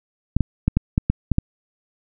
clicks, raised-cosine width 5 ms, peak -4 dBFS, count 8, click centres 0.366 / 0.407 / 0.68 / 0.77 / 0.979 / 1.1 / 1.317 / 1.384 s, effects none

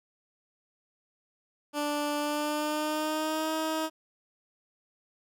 15% pulse tone with pitch glide, 293.7 to 316.6 Hz, D4 to D#4, 0 to +30 cents, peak -22 dBFS, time 1.73-3.9 s, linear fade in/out 50 ms, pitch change +130 cents, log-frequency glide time 2.18-3.53 s, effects none

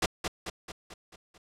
pink noise with echo, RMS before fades -26 dBFS, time 0.02-0.06 s, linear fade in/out 5 ms, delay 220 ms, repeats 6, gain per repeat -5 dB, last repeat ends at 1.38 s, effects low-pass 8000 Hz 12 dB/octave

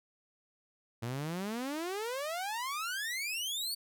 sawtooth exponential sweep, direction up, 112.2 to 4600 Hz, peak -31 dBFS, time 1.02-3.75 s, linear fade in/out 10 ms, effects none

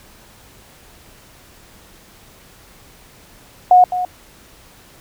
sine tone with echo, 727 Hz, F#5, 31 cents flat, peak -5 dBFS, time 3.71-3.84 s, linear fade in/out 2 ms, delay 210 ms, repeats 1, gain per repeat -12 dB, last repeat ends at 4.05 s, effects pink hiss -46 dBFS RMS until 5 s

